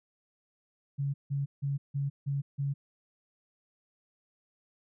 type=tone bursts; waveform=sine; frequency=140 Hz; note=C#3; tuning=18 cents sharp; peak=-28 dBFS; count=6; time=0.98-2.74 s; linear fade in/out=20 ms; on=160 ms; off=160 ms; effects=none